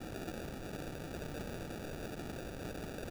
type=noise with sample-and-hold; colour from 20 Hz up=white; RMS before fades=-43 dBFS; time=0-3.1 s; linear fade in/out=10 ms; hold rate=1050 Hz; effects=none